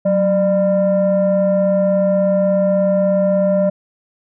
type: tone pair together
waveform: sine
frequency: 187.2 / 598.1 Hz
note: F#3 / D5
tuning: +20 / +31 cents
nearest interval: octave + minor sixth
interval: 2011 cents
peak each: -15 / -12 dBFS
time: 0.05-3.7 s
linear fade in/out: 10 ms
effects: tanh soft clip ceiling -8 dBFS